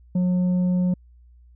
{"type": "tone with tanh clipping", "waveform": "triangle", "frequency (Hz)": 180.7, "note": "F#3", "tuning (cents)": -41, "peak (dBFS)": -19, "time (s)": [0.15, 0.94], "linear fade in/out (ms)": 5, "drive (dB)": 9, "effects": ["added 60 Hz sine -48 dBFS peak until 1.55 s"]}